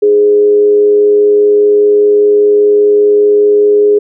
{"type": "tone with frequency modulation", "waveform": "sine", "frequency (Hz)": 415.3, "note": "G#4", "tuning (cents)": 0, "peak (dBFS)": -4, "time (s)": [0.02, 3.99], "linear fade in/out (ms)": 10, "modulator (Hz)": 105, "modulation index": 0.21, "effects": []}